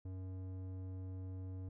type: tone with low-pass filter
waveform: square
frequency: 93.4 Hz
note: F#2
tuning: 17 cents sharp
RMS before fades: -45 dBFS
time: 0.05-1.69 s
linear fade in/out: 5 ms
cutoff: 450 Hz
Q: 0.61
effects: none